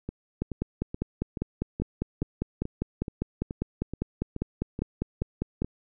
two click trains, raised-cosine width 3 ms, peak -14 / -20 dBFS, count 27 / 14, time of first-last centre 0.42-5.62 / 0.09-5.646 s, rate 5 / 2.34 Hz, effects none

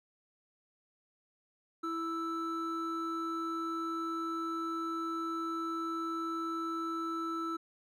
triangle tone pair together, 329.6 / 1320.2 Hz, E4 / E6, 0 / +2 cents, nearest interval 2 octaves, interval 2402 cents, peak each -35 / -34 dBFS, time 1.83-7.57 s, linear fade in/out 10 ms, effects none

